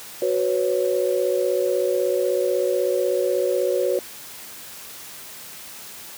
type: chord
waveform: sine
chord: F# suspended fourth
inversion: none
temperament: equal with one note detuned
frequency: 370 / 498.2 / 554.4 Hz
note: F#4 / B4 / C#5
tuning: 0 / +15 / 0 cents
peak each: -23 dBFS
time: 0.22-3.99 s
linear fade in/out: 2 ms
effects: white hiss -39 dBFS RMS until 6.17 s + high-pass 80 Hz 12 dB/octave